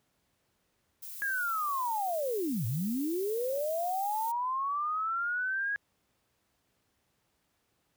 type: noise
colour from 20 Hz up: violet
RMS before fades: -43 dBFS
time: 1.02-4.32 s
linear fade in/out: 10 ms
type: linear two-way sweep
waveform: sine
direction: down then up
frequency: 1664 to 103.83 to 1664 Hz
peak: -29 dBFS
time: 1.22-5.76 s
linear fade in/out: 0 ms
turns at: 2.66 s
effects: pink hiss -75 dBFS RMS until 7.96 s + high-pass 60 Hz 12 dB/octave